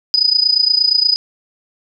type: tone with amplitude modulation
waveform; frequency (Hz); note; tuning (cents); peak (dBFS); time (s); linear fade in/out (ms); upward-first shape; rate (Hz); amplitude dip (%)
sine; 4978; D#8; 0; -7; 0.14-1.16; 0; sine; 28.5; 85
effects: none